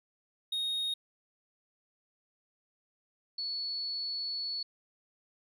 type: tone pair in turn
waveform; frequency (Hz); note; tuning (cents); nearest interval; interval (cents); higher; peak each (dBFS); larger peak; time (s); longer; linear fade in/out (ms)
triangle / sine; 3729 / 4416; A#7 / C#8; 0 / -7; minor third; 293; second; -29 / -33; first; 0.52-0.94 / 3.38-4.63; second; 5
effects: none